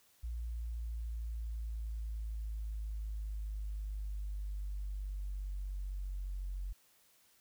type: exponential sweep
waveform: sine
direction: down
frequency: 58.27 to 46.08 Hz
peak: -36 dBFS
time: 0.23-6.73 s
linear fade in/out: 10 ms
effects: tanh soft clip ceiling -32 dBFS + white hiss -68 dBFS RMS until 7.4 s